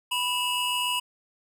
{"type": "tone cluster", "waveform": "square", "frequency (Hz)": [990, 2639, 2883], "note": ["B5", "E7", "F#7"], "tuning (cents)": [4, 1, -46], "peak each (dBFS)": [-30, -34, -28], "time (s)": [0.11, 1], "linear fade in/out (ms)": 10, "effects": []}